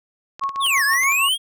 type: clicks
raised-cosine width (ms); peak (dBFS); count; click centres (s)
0.2; -18; 9; 0.395 / 0.437 / 0.492 / 0.56 / 0.665 / 0.779 / 0.935 / 1.034 / 1.122
type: tone with tremolo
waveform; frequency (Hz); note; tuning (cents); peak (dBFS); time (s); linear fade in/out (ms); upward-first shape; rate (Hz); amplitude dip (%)
sine; 1100; C#6; -14; -18; 0.41-1.29; 10; triangle; 6.3; 90
type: exponential two-way sweep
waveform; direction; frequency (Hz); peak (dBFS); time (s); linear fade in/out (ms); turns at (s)
square; down then up; 3800 to 1640 to 3322; -17; 0.6-1.38; 50; 0.84
effects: none